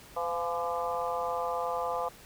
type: harmonic tone with a mistuned harmonic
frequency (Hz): 169.8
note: F3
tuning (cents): -48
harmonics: 3 / 4 / 5 / 6 / 7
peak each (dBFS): -34 / -35 / -36 / -37 / -37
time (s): 0.16-2.09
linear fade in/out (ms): 10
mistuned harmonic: 4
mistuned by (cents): +42
effects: pink hiss -52 dBFS RMS until 2.25 s